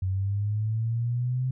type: linear sweep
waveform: sine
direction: up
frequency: 92.5 to 130 Hz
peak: -24 dBFS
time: 0.02-1.51 s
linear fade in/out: 5 ms
effects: none